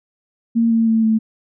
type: tone with pitch steps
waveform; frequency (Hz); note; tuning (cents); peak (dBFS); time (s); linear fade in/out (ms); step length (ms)
sine; 230.1 / 226.9 / 223.8 / 220.7; A#3 / A#3 / A3 / A3; -22 / -47 / +30 / +5; -12; 0.55-1.19; 20; 160
effects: none